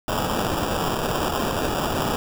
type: noise with sample-and-hold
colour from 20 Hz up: blue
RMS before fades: -24 dBFS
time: 0.08-2.16 s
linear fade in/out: 0 ms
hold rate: 2100 Hz
effects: none